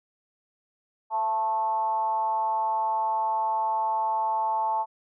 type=tone with frequency modulation; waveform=sine; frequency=880 Hz; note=A5; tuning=in tune; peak=-23 dBFS; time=1.1-4.86 s; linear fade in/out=50 ms; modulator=210 Hz; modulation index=0.55; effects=none